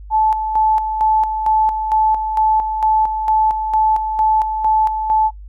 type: tone with tremolo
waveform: sine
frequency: 870 Hz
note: A5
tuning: 20 cents flat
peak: -11 dBFS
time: 0.1-5.31 s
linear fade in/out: 50 ms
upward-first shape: square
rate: 2.2 Hz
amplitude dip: 55%
effects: noise-tail reverb RT60 0.1 s tail -22 dB re dry + added 50 Hz sine -32 dBFS peak until 5.48 s